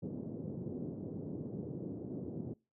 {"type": "band-pass noise", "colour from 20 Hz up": "pink", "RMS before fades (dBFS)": -42, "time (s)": [0.02, 2.54], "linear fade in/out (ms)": 10, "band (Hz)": [120, 420], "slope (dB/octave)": 24, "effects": ["noise-tail reverb RT60 0.3 s tail -24 dB re dry"]}